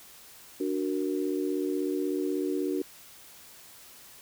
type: chord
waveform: sine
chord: D augmented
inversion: none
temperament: equal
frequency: 293.7 / 370 / 466.2 Hz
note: D4 / F#4 / A#4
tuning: 0 / 0 / 0 cents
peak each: -30 / -30 / -36 dBFS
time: 0.6-2.82 s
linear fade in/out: 5 ms
effects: white hiss -51 dBFS RMS until 4.21 s